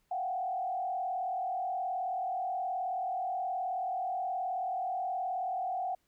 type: tone with frequency modulation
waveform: sine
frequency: 739 Hz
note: F#5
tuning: 2 cents flat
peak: -31 dBFS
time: 0.11-5.95 s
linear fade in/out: 5 ms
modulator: 38.8 Hz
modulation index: 1
effects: pink hiss -75 dBFS RMS until 6.07 s